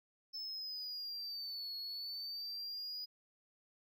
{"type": "linear two-way sweep", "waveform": "triangle", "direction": "down then up", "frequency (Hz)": [5274, 4340, 4940], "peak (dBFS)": -40, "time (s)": [0.33, 3.06], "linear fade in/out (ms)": 20, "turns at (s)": 1.77, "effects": []}